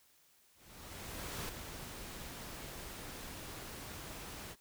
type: noise with ADSR envelope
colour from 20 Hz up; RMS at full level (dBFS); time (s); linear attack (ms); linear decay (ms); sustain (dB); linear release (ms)
pink; -41; 0.54-4.56; 950; 3; -6; 46
effects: white hiss -68 dBFS RMS until 4.6 s